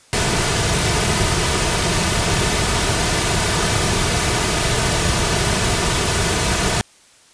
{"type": "noise with comb filter", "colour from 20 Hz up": "pink", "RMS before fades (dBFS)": -18, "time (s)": [0.13, 6.81], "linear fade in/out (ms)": 0, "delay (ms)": 3.7, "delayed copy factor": -0.5, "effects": ["white hiss -50 dBFS RMS until 7.33 s", "resampled to 22050 Hz"]}